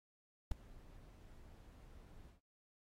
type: noise with ADSR envelope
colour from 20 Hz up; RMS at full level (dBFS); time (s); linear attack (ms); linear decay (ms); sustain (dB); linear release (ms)
brown; -34; 0.51-2.41; 6; 6; -24; 130
effects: AAC 48 kbps